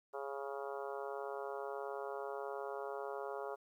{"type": "harmonic tone with a mistuned harmonic", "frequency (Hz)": 138.59, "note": "C#3", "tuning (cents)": 0, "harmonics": [3, 4, 5, 6, 7, 8, 9, 10], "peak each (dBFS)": [-44, -46, -48, -50, -51, -52, -53, -54], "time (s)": [0.13, 3.56], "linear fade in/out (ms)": 20, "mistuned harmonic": 10, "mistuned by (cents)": 17, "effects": ["12-bit"]}